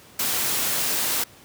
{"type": "noise", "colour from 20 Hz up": "white", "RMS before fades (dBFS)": -24, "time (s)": [0.19, 1.24], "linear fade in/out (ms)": 5, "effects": ["pink hiss -49 dBFS RMS until 1.44 s", "high-pass 100 Hz 12 dB/octave"]}